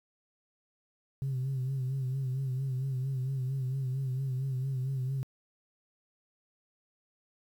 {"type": "tone with vibrato", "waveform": "sine", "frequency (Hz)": 131.9, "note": "C3", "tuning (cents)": 14, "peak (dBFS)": -28, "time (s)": [1.22, 5.23], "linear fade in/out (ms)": 0, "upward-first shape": "sine", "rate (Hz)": 4.4, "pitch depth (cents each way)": 62, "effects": ["tanh soft clip ceiling -27 dBFS", "10-bit"]}